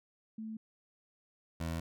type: tone pair in turn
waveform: sine / 20% pulse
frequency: 220 / 82.41 Hz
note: A3 / E2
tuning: 0 / 0 cents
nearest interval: octave + perfect fourth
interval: 1700 cents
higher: first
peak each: -39 / -30 dBFS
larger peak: second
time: 0.38-0.57 / 1.6-1.8 s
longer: second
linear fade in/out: 5 ms
effects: none